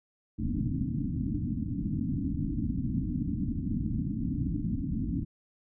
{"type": "low-pass noise", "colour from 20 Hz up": "white", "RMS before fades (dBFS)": -31, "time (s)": [0.38, 5.25], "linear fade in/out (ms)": 20, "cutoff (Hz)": 300, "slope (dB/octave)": 96, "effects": []}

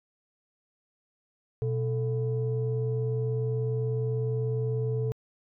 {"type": "tone pair together", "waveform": "sine", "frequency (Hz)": [123.47, 440], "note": ["B2", "A4"], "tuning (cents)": [0, 0], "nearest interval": "octave + minor seventh", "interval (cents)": 2200, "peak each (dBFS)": [-26, -30], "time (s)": [1.62, 5.12], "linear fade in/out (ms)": 0, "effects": ["tanh soft clip ceiling -20 dBFS"]}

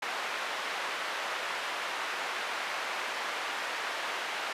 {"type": "band-pass noise", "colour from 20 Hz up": "white", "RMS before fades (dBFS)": -35, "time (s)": [0.02, 4.53], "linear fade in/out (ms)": 5, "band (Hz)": [590, 2100], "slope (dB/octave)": 12, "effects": ["resampled to 32000 Hz"]}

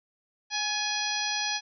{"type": "harmonic tone with a mistuned harmonic", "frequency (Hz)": 830, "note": "G#5", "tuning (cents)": -1, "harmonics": [1, 2, 3, 4, 5, 6, 7], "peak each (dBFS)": [-35, -35, -35, -35, -35, -35, -35], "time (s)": [0.5, 1.61], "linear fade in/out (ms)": 50, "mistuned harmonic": 2, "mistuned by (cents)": 47, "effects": []}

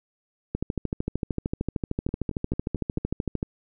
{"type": "two click trains", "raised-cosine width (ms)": 3, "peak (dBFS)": [-13, -22], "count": [39, 5], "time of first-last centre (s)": [[0.55, 3.429], [2.09, 2.981]], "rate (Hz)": [13.2, 4.49], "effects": []}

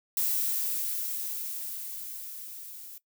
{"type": "noise with level ramp", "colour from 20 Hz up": "violet", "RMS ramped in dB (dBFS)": [-27, -45], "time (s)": [0.17, 2.98], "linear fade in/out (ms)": 2, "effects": ["noise-tail reverb RT60 0.1 s tail -18 dB re dry"]}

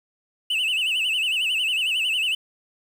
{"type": "tone with vibrato", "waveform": "triangle", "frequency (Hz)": 2794, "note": "F7", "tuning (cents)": 0, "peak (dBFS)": -19, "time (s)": [0.5, 2.35], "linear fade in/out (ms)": 5, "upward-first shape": "sine", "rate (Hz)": 11, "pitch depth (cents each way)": 150, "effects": ["8-bit"]}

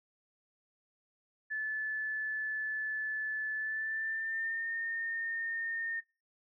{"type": "tone with pitch glide", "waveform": "sine", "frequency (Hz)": [1737, 1827.6], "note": ["A6", "A#6"], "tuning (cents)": [-23, -35], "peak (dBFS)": -33, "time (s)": [1.5, 6.01], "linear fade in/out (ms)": 20, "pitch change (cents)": 88, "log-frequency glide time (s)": [3.55, 4.7], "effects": ["noise-tail reverb RT60 0.3 s tail -21 dB re dry"]}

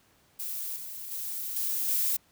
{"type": "noise with level steps", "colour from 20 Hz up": "violet", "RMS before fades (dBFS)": [-35, -40, -35, -30, -27], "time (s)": [0.39, 2.17], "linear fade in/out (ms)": 10, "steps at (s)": [0.76, 1.11, 1.56, 1.88], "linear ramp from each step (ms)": 5, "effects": ["pink hiss -64 dBFS RMS until 2.31 s", "high-pass 60 Hz 12 dB/octave"]}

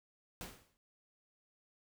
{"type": "noise with exponential decay", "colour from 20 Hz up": "pink", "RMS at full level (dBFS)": -43, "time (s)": [0.41, 0.77], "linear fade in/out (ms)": 0, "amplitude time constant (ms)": 77, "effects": []}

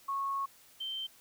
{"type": "tone pair in turn", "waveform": "sine", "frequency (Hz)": [1100, 3119], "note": ["C#6", "G7"], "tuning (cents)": [-14, -9], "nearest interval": "octave + tritone", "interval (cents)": 1805, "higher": "second", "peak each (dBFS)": [-31, -35], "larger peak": "first", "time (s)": [[0.08, 0.46], [0.8, 1.07]], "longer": "first", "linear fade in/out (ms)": 10, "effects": ["white hiss -60 dBFS RMS until 1.2 s"]}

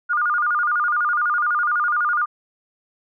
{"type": "tone with vibrato", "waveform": "sine", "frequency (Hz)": 1314, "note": "E6", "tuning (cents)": -6, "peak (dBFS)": -17, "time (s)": [0.09, 2.26], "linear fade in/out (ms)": 20, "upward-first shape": "square", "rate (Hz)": 12, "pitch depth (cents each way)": 150, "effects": []}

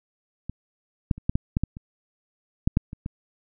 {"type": "clicks", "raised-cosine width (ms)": 5, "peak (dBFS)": [-19, -8, -26, -9, -9, -9, -11, -25, -7, -6, -23, -18], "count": 12, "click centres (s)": [0.496, 1.112, 1.18, 1.295, 1.355, 1.569, 1.636, 1.769, 2.675, 2.771, 2.931, 3.061], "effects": []}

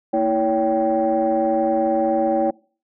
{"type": "tone cluster", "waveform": "sine", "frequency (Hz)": [230.7, 326.1, 563, 778], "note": ["A#3", "E4", "C#5", "G5"], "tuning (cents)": [-18, -19, 27, -13], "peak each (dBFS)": [-25, -21, -19, -21], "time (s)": [0.13, 2.51], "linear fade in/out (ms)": 10, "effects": ["noise-tail reverb RT60 0.4 s tail -23 dB re dry", "tanh soft clip ceiling -9 dBFS"]}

